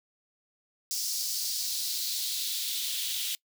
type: noise with high-pass filter sweep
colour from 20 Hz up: white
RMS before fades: -32 dBFS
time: 0.91-3.35 s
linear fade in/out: 0 ms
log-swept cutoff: 5300 to 3200 Hz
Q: 3
effects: noise-tail reverb RT60 0.1 s tail -23 dB re dry